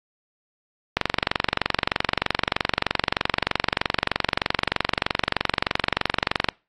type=click train; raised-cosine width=0.3 ms; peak=-3 dBFS; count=129; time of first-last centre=0.97-6.487 s; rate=23.2 Hz; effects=noise-tail reverb RT60 0.3 s tail -25 dB re dry + AAC 32 kbps